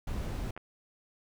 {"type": "noise", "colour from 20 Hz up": "brown", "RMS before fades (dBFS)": -35, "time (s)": [0.07, 0.51], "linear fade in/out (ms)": 5}
{"type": "clicks", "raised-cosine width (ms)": 0.5, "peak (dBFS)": -28, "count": 2, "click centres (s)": [0.565, 0.576]}
{"effects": []}